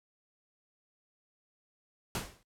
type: noise with exponential decay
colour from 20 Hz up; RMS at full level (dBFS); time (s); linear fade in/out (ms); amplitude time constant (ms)
pink; -31; 2.15-2.43; 1; 59
effects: noise-tail reverb RT60 0.1 s tail -21 dB re dry + low-pass 12000 Hz 12 dB/octave